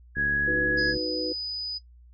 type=tone with pitch glide; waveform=sine; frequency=1665 to 1676.6 Hz; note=G#6 to G#6; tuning=+4 to +16 cents; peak=-22 dBFS; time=0.15-0.95 s; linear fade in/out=50 ms; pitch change=+12 cents; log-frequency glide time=0.29-0.52 s
type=click train; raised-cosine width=3 ms; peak=-24 dBFS; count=58; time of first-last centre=0.17-0.968 s; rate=71.4 Hz
type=chord; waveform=sine; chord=B major; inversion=first; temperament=equal; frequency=311.1 / 370 / 493.9 Hz; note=D#4 / F#4 / B4; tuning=0 / 0 / 0 cents; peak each=-32 / -34 / -31 dBFS; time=0.47-1.33 s; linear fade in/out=10 ms
type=tone; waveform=sine; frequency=4978 Hz; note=D#8; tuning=in tune; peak=-29 dBFS; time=0.77-1.79 s; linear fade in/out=20 ms
effects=noise-tail reverb RT60 0.1 s tail -20 dB re dry + added 60 Hz sine -49 dBFS peak until 2.13 s